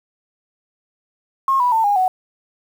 sine tone with pitch steps, 1077 / 981.9 / 895.2 / 816.2 / 744.2 Hz, C6 / B5 / A5 / G#5 / F#5, +50 / -10 / +30 / -30 / +10 cents, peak -13 dBFS, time 1.48-2.08 s, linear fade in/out 2 ms, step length 120 ms, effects 7-bit

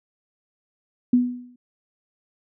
sine tone with exponential decay, 246.5 Hz, B3, 3 cents flat, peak -11 dBFS, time 1.13-1.56 s, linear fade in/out 5 ms, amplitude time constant 93 ms, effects none

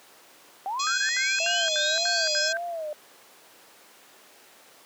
sine linear sweep, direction up, 745 to 5274 Hz, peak -27 dBFS, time 0.66-2.48 s, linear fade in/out 0 ms
harmonic tone, 836 Hz, G#5, 11 cents sharp, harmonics 3 / 4 / 5 / 6 / 7 / 8 / 9, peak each -36 / -34 / -32 / -35 / -37 / -36 / -37 dBFS, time 0.79-2.53 s, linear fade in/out 10 ms
sine tone bursts, 1566 Hz, G6, 2 cents flat, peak -27 dBFS, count 6, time 0.87-2.57 s, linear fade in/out 0 ms, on 220 ms, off 76 ms
sine tone with vibrato, 647 Hz, E5, 32 cents flat, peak -29 dBFS, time 1.4-2.93 s, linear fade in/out 2 ms, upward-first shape sine, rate 1.8 Hz, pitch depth 130 cents each way
effects pink hiss -52 dBFS RMS until 4.85 s + high-pass 400 Hz 12 dB/octave

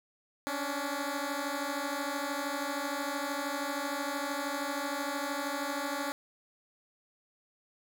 10% pulse beating tone pair, 277.2 / 290.2 Hz, C#4 / D4, 0 / -21 cents, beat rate 13 Hz, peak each -27 dBFS, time 0.47-6.12 s, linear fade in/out 0 ms, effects none

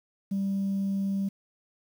sine tone, 196 Hz, G3, in tune, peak -24 dBFS, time 0.31-1.29 s, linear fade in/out 10 ms, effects tanh soft clip ceiling -23 dBFS + 9-bit

